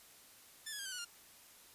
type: tone with pitch steps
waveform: 10% pulse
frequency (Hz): 1760 / 1682.5 / 1608.3 / 1537.5 / 1469.8 / 1405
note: A6 / G#6 / G6 / G6 / F#6 / F6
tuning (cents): 0 / +22 / +44 / -34 / -12 / +10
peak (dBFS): -33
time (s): 0.66-1.05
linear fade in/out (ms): 10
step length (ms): 65
effects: white hiss -60 dBFS RMS until 1.74 s + resampled to 32000 Hz